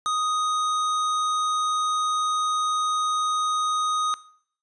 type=tone; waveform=square; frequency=1246 Hz; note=D#6; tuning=2 cents sharp; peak=-23 dBFS; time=0.06-4.14 s; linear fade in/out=0 ms; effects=noise-tail reverb RT60 0.6 s tail -20 dB re dry + resampled to 22050 Hz